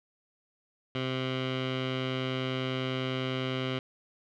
15% pulse tone with low-pass filter, 130 Hz, C3, 11 cents flat, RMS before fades -32 dBFS, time 0.95-3.79 s, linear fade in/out 2 ms, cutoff 3100 Hz, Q 3.1, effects none

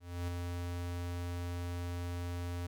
square tone with ADSR envelope, 87.6 Hz, F2, 6 cents sharp, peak -34 dBFS, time 0-2.67 s, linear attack 280 ms, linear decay 4 ms, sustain -3 dB, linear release 8 ms, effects none

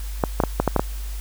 clicks, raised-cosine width 1 ms, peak -3 dBFS, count 7, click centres 0.238 / 0.402 / 0.437 / 0.6 / 0.677 / 0.763 / 0.795 s, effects added 50 Hz sine -27 dBFS peak until 1.2 s + white hiss -42 dBFS RMS until 1.2 s

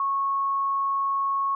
sine tone, 1100 Hz, C#6, 14 cents flat, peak -22 dBFS, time 0-1.55 s, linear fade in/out 2 ms, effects none

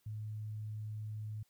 sine tone, 107.3 Hz, A2, 43 cents flat, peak -39 dBFS, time 0.06-1.43 s, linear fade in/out 5 ms, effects white hiss -75 dBFS RMS until 1.49 s

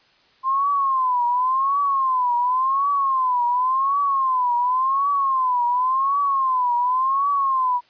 sine tone with vibrato, 1046 Hz, C6, 1 cent flat, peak -17 dBFS, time 0.43-7.81 s, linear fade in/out 50 ms, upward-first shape triangle, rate 0.91 Hz, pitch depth 160 cents each way, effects white hiss -57 dBFS RMS until 7.89 s + resampled to 11025 Hz

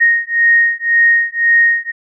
sine beating tone pair, 1862 / 1863.9 Hz, A#6 / A#6, -2 / -1 cents, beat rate 1.9 Hz, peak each -12 / -12 dBFS, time 0-1.92 s, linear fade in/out 20 ms, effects none

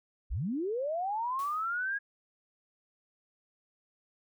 sine linear sweep, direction up, 34.65 to 1661.2 Hz, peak -30 dBFS, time 0.3-1.99 s, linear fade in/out 20 ms
white noise with exponential decay, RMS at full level -48 dBFS, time 1.39-1.84 s, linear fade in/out 2 ms, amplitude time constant 96 ms
effects none

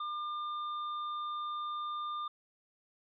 triangle tone with tanh clipping, 1200 Hz, D6, 37 cents sharp, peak -37 dBFS, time 0-2.28 s, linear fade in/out 5 ms, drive 14 dB, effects resampled to 11025 Hz

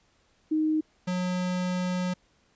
sine / square tone pair in turn, 311.1 / 181.34 Hz, D#4 / F#3, 0 / -35 cents, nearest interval major sixth, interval 935 cents, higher first, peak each -22 / -27 dBFS, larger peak first, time 0.51-0.81 / 1.07-2.14 s, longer second, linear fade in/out 10 ms, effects pink hiss -66 dBFS RMS until 2.55 s + resampled to 16000 Hz

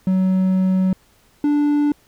triangle tone pair in turn, 187.4 / 292.8 Hz, F#3 / D4, +22 / -5 cents, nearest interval minor sixth, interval 773 cents, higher second, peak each -12 dBFS, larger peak neither, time 0.07-0.93 / 1.44-1.92 s, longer first, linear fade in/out 2 ms, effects pink hiss -56 dBFS RMS until 2.07 s

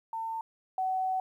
sine tone pair in turn, 901 / 752.2 Hz, A5 / F#5, +41 / +28 cents, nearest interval minor third, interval 313 cents, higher first, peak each -32 / -27 dBFS, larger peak second, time 0.13-0.41 / 0.78-1.2 s, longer second, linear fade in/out 2 ms, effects 11-bit

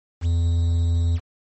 triangle tone with quantisation, 84.5 Hz, E2, 43 cents sharp, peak -15 dBFS, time 0.21-1.2 s, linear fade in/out 50 ms, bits 7, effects MP3 32 kbps

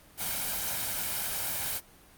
white noise with comb filter, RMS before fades -32 dBFS, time 0.17-1.81 s, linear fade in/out 50 ms, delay 1.3 ms, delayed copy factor +0.55, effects pink hiss -56 dBFS RMS until 2.17 s + Opus 32 kbps

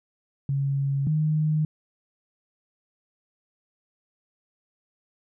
sine tone pair in turn, 138.59 / 154.08 Hz, C#3 / D#3, 0 / -17 cents, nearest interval major second, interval 183 cents, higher second, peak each -22 / -20 dBFS, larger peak second, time 0.49-1.07 / 1.07-1.65 s, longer neither, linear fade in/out 2 ms, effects none

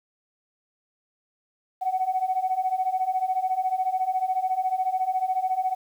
sine beating tone pair, 740 / 754 Hz, F#5 / F#5, 0 / +32 cents, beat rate 14 Hz, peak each -26 / -24 dBFS, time 1.81-5.75 s, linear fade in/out 20 ms, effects tanh soft clip ceiling -15 dBFS + 9-bit

